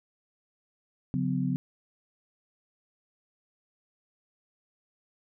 sine tone cluster, 140.5 / 181.7 / 253.2 Hz, C#3 / F#3 / B3, +24 / -31 / +43 cents, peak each -30 dBFS, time 1.14-1.56 s, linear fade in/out 0 ms, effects none

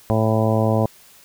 harmonic tone, 110 Hz, A2, in tune, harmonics 1 / 2 / 3 / 4 / 5 / 6 / 7 / 8 / 9, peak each -19 / -22 / -27 / -26 / -23 / -25 / -28 / -34 / -30 dBFS, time 0.1-0.86 s, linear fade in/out 0 ms, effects white hiss -49 dBFS RMS until 1.24 s

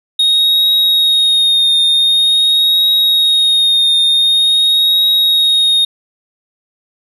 triangle tone with vibrato, 3729 Hz, A#7, in tune, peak -7 dBFS, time 0.19-5.85 s, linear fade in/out 5 ms, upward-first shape triangle, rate 0.46 Hz, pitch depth 31 cents each way, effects none

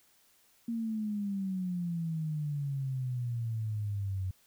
sine exponential sweep, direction down, 233.9 to 92.5 Hz, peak -31 dBFS, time 0.68-4.31 s, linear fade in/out 5 ms, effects white hiss -66 dBFS RMS until 4.46 s

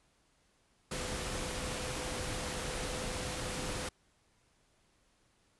sine tone in noise, 506 Hz, B4, 42 cents sharp, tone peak -45 dBFS, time 0.91-3.89 s, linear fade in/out 5 ms, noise pink, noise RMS -38 dBFS, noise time 0.91-3.89 s, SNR -10 dB, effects pink hiss -71 dBFS RMS until 5.59 s + resampled to 24000 Hz

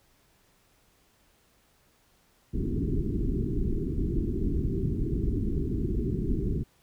pink low-pass noise, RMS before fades -28 dBFS, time 2.53-6.64 s, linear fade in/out 20 ms, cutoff 410 Hz, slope 96 dB/octave, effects pink hiss -65 dBFS RMS until 6.82 s

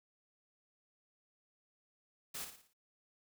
white noise with echo, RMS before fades -43 dBFS, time 2.34-2.45 s, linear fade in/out 10 ms, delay 57 ms, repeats 5, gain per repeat -7 dB, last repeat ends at 2.735 s, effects none

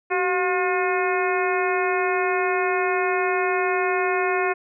harmonic tone with a mistuned harmonic, 358.7 Hz, F4, 46 cents sharp, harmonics 1 / 2 / 3 / 4 / 5 / 6 / 7, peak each -23 / -26 / -28 / -29 / -30 / -31 / -31 dBFS, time 0.1-4.54 s, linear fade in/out 20 ms, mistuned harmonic 1, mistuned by +90 cents, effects none

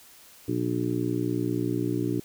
harmonic tone, 60.1 Hz, B1, 46 cents flat, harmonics 2 / 3 / 4 / 5 / 6 / 7, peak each -31 / -34 / -37 / -28 / -31 / -37 dBFS, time 0.48-2.2 s, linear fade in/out 5 ms, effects white hiss -52 dBFS RMS until 2.24 s

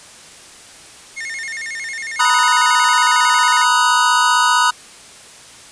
45% pulse tone with vibrato, 1978 Hz, B6, 2 cents sharp, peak -24 dBFS, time 1.16-3.65 s, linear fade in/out 20 ms, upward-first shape square, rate 11 Hz, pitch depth 150 cents each way
square chord, B major seventh, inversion third, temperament equal with one note detuned, 932.3 / 987.8 / 1252.4 / 1480 Hz, A#5 / B5 / D#6 / F#6, 0 / 0 / +11 / 0 cents, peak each -21 / -17 / -17 / -18 dBFS, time 2.19-4.71 s, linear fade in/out 10 ms
effects white hiss -40 dBFS RMS until 5.71 s + resampled to 22050 Hz

